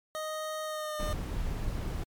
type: tone with pitch glide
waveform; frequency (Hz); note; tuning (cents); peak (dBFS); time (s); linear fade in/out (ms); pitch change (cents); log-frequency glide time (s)
25% pulse; 622.3 to 606.3; D#5 to D#5; 0 to -45; -30; 0.15-1.13; 0; -45; 0.63-1
type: noise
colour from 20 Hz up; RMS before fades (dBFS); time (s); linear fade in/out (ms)
brown; -33; 0.99-2.04; 10
effects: MP3 96 kbps